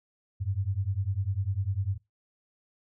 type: beating tone pair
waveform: sine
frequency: 92.5 / 102.5 Hz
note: F#2 / G#2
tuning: 0 / -22 cents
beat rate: 10 Hz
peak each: -30 dBFS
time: 0.4-1.98 s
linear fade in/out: 20 ms
effects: noise-tail reverb RT60 0.2 s tail -22 dB re dry